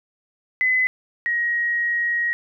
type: tone pair in turn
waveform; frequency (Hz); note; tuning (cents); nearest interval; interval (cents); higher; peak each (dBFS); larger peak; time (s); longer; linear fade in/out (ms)
sine; 2021 / 1890.5; B6 / A#6; +39 / +24; minor second; 115; first; -16 / -19; first; 0.61-0.87 / 1.26-2.33; second; 0
effects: none